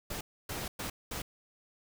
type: noise bursts at uneven times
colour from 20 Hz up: pink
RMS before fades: -38 dBFS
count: 4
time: 0.1-0.21 / 0.49-0.68 / 0.79-0.9 / 1.11-1.22 s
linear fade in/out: 5 ms
effects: none